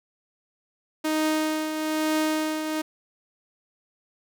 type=tone with tremolo; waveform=sawtooth; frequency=311.1 Hz; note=D#4; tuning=in tune; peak=-17 dBFS; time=1.04-2.82 s; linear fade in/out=10 ms; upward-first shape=triangle; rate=1.1 Hz; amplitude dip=55%; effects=none